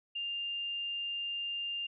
sine tone, 2800 Hz, F7, 4 cents sharp, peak -34 dBFS, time 0.15-1.87 s, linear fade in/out 10 ms, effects none

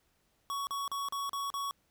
square tone bursts, 1118 Hz, C#6, 14 cents sharp, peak -34 dBFS, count 6, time 0.5-1.71 s, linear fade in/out 0 ms, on 170 ms, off 38 ms, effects pink hiss -73 dBFS RMS until 1.9 s

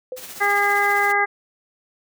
sine tone with exponential decay, 509 Hz, C5, 48 cents flat, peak -24 dBFS, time 0.12-0.28 s, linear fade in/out 2 ms, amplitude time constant 33 ms
white noise with tremolo, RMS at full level -35 dBFS, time 0.16-1.13 s, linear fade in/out 20 ms, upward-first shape sine, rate 15 Hz, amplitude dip 45%
harmonic tone, 406.1 Hz, G#4, 39 cents flat, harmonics 1 / 2 / 3 / 4 / 5, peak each -26 / -21 / -24 / -22 / -21 dBFS, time 0.4-1.26 s, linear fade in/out 20 ms
effects none

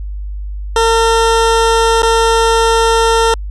20% pulse tone with dropouts, 455 Hz, A#4, 42 cents flat, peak -4 dBFS, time 0.76-3.34 s, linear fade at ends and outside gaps 2 ms, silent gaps 2.021-2.03 s, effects added 50 Hz sine -20 dBFS peak until 3.5 s + resampled to 22050 Hz

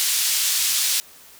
pink band-pass noise, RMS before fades -21 dBFS, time 0-1 s, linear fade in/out 0 ms, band 3900 to 15000 Hz, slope 12 dB/octave, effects white hiss -47 dBFS RMS until 1.39 s

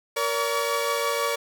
sawtooth tone cluster, 467.2 / 571 / 1136 Hz, A#4 / D5 / C#6, +4 / -49 / +42 cents, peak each -24 dBFS, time 0.16-1.36 s, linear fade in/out 10 ms, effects none

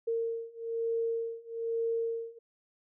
sine beating tone pair, 458 / 459.1 Hz, A#4 / A#4, -31 / -26 cents, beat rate 1.1 Hz, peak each -34 / -33 dBFS, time 0.07-2.39 s, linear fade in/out 10 ms, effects none

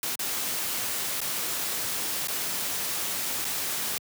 white noise with dropouts, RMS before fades -30 dBFS, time 0.03-3.98 s, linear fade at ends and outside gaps 1 ms, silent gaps 0.155-0.192 / 1.205-1.215 / 2.273-2.283 / 3.446-3.451 s, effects high-pass 100 Hz 12 dB/octave

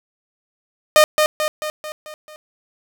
sawtooth tone with echo, 612 Hz, D#5, 29 cents flat, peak -4 dBFS, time 0.96-1.04 s, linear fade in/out 0 ms, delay 220 ms, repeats 6, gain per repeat -5 dB, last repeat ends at 2.36 s, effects none

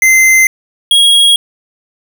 square tone pair in turn, 2072 / 3296 Hz, C7 / G#7, -17 / -14 cents, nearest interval minor sixth, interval 803 cents, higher second, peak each -5 dBFS, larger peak neither, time 0.02-0.47 / 0.91-1.36 s, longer neither, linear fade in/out 2 ms, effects none

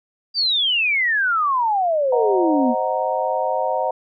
sine exponential sweep, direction down, 4782 to 230.4 Hz, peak -16 dBFS, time 0.34-2.75 s, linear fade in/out 50 ms
sine chord, C half-diminished seventh, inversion none, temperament equal, 523.3 / 622.3 / 740 / 932.3 Hz, C5 / Eb5 / Gb5 / Bb5, 0 / 0 / 0 / 0 cents, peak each -24 dBFS, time 2.12-3.91 s, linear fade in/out 5 ms
effects none

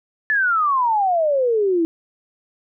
sine exponential sweep, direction down, 1760 to 320.9 Hz, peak -15 dBFS, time 0.3-1.85 s, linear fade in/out 0 ms, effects none

